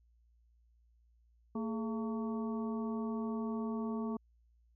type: harmonic tone with a mistuned harmonic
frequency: 225.8 Hz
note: A3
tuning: 45 cents sharp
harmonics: 1 / 2 / 3 / 4 / 5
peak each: -35 / -42 / -50 / -49 / -48 dBFS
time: 1.55-4.17 s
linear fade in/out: 5 ms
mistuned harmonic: 2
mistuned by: -110 cents
effects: added 58 Hz sine -65 dBFS peak until 4.75 s